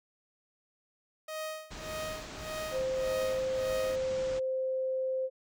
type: tone with tremolo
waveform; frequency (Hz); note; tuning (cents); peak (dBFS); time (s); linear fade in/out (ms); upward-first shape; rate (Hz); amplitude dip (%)
sawtooth; 626; D#5; +10; -31; 1.28-3.96; 5; sine; 1.7; 90
type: low-pass noise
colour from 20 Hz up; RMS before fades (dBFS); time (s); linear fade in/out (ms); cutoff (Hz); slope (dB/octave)
pink; -44; 1.7-4.4; 20; 7500; 48
type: tone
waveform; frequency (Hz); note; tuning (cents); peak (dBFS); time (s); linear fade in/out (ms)
sine; 522; C5; -4; -29; 2.71-5.3; 50
effects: none